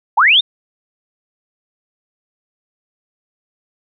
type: linear sweep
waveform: sine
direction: up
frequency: 740 to 3767 Hz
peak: -7 dBFS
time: 0.17-0.41 s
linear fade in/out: 10 ms
effects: none